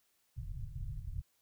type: low-pass noise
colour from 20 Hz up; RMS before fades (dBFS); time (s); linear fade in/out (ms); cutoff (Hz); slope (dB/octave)
pink; -41; 0.36-1.22; 20; 150; 96
effects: white hiss -75 dBFS RMS until 1.41 s